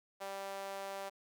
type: tone with high-pass filter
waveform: sawtooth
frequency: 196 Hz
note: G3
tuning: in tune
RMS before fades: -43 dBFS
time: 0.2-1.1 s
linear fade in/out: 20 ms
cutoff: 640 Hz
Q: 2.4
effects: none